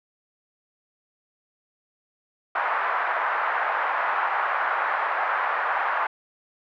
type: band-pass noise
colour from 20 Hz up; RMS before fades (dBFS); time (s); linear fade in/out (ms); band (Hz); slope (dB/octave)
pink; -25; 2.55-6.07; 5; 780 to 1700; 24
effects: none